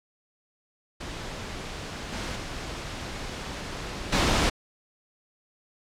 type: noise with level steps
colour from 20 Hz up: pink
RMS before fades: -36 / -32 / -35 / -22 dBFS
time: 1-4.5 s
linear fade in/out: 10 ms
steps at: 2.12 / 2.35 / 4.12 s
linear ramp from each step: 10 ms
effects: low-pass 6000 Hz 12 dB/octave